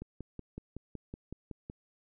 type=click train; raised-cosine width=3 ms; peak=-28 dBFS; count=10; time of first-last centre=0.02-1.699 s; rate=5.36 Hz; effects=none